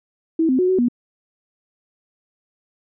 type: tone with pitch steps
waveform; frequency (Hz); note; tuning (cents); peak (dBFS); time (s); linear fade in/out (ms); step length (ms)
sine; 324.6 / 258.8 / 365.5 / 373.8 / 242.2; E4 / C4 / F#4 / F#4 / B3; -27 / -19 / -21 / +18 / -34; -14; 0.39-0.885; 5; 99
effects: none